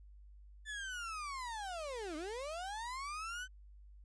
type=linear two-way sweep; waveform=35% pulse; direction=down then up; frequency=1760 to 293.7 to 1539 Hz; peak=-39 dBFS; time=0.65-3.48 s; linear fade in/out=50 ms; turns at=2.16 s; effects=added 50 Hz sine -54 dBFS peak until 4.04 s + resampled to 22050 Hz